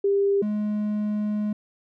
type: tone pair in turn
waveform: sine / triangle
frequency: 398.5 / 210.1 Hz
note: G4 / G#3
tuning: +28 / +20 cents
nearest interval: major seventh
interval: 1108 cents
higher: first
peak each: -18 / -21 dBFS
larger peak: first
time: 0.04-0.42 / 0.42-1.53 s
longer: second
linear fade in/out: 5 ms
effects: none